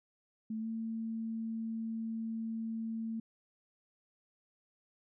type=tone with pitch glide; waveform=sine; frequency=220 to 225 Hz; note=A3 to A3; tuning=0 to +39 cents; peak=-35 dBFS; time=0.5-3.2 s; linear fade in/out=5 ms; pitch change=+39 cents; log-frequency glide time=0.6-0.67 s; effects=none